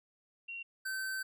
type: tone pair in turn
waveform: sine / square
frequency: 2747 / 1541.7 Hz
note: F7 / G6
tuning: -29 / -29 cents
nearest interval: minor seventh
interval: 1000 cents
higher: first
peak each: -40 / -36 dBFS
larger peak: second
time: 0.48-0.63 / 0.85-1.23 s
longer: second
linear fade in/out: 10 ms
effects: none